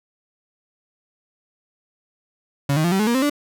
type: tone with pitch steps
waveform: 35% pulse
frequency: 140.7 / 156.12 / 173.22 / 192.2 / 213.3 / 236.6 / 262.6 / 291.3 Hz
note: C#3 / D#3 / F3 / G3 / G#3 / A#3 / C4 / D4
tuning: +26 / +6 / -14 / -34 / +46 / +26 / +6 / -14 cents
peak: -15 dBFS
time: 2.69-3.298 s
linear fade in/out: 5 ms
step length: 76 ms
effects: none